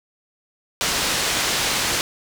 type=low-pass noise; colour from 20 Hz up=white; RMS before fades=-22 dBFS; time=0.81-2.01 s; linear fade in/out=0 ms; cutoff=6000 Hz; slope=12 dB/octave; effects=none